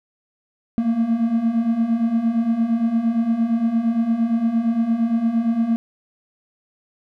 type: beating tone pair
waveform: triangle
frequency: 223.8 / 232.5 Hz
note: A3 / A#3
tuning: +30 / -4 cents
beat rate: 8.7 Hz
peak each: -21 / -16 dBFS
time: 0.78-5.76 s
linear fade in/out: 0 ms
effects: none